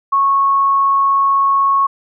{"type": "tone", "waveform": "sine", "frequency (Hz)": 1101, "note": "C#6", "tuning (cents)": -12, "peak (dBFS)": -10, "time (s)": [0.12, 1.87], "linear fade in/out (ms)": 10, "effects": []}